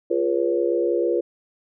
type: chord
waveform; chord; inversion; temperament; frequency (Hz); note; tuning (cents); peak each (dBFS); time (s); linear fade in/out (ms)
sine; C# dominant seventh; first; equal with one note detuned; 349.2 / 415.3 / 484.6 / 554.4; E#4 / G#4 / B4 / C#5; 0 / 0 / -33 / 0; -22 / -27 / -23 / -27; 0.1-1.21; 10
effects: none